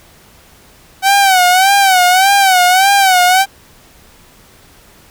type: tone with vibrato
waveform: sawtooth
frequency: 758 Hz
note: F#5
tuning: 42 cents sharp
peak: -3 dBFS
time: 1.02-3.46 s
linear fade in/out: 50 ms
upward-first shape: sine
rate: 1.7 Hz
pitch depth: 99 cents each way
effects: pink hiss -44 dBFS RMS until 5.1 s